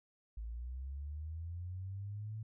sine linear sweep, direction up, 53.3 to 110.9 Hz, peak -40 dBFS, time 0.37-2.43 s, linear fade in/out 5 ms, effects none

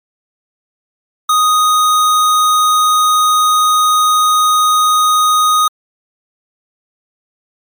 square tone, 1244.5 Hz, D#6, in tune, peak -9 dBFS, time 1.29-5.68 s, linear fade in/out 5 ms, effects MP3 96 kbps

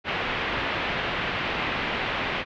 white low-pass noise, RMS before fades -28 dBFS, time 0.04-2.45 s, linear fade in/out 50 ms, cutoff 2900 Hz, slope 24 dB/octave, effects low-pass 5000 Hz 12 dB/octave

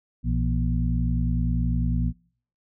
harmonic tone with a mistuned harmonic, 60 Hz, B1, 49 cents flat, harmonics 1 / 2 / 3 / 4, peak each -24 / -27 / -29 / -30 dBFS, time 0.23-2.13 s, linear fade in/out 50 ms, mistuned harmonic 3, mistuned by -91 cents, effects noise-tail reverb RT60 0.5 s tail -23 dB re dry

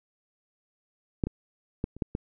clicks, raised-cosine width 3 ms, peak -12 / -18 / -15 / -30 / -14 / -17 dBFS, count 6, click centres 1.238 / 1.27 / 1.841 / 1.966 / 2.022 / 2.151 s, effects none

